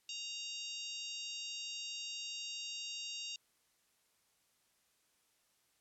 harmonic tone, 932.3 Hz, A#5, in tune, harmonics 3 / 4 / 5 / 6 / 7 / 8, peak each -45 / -47 / -49 / -51 / -52 / -53 dBFS, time 0.09-3.36 s, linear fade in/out 2 ms, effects white hiss -75 dBFS RMS until 5.8 s + low-pass 12000 Hz 12 dB/octave

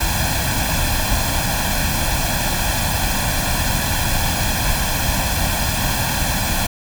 pink noise with comb filter, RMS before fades -19 dBFS, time 0-6.67 s, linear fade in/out 10 ms, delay 1.2 ms, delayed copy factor +0.75, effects none

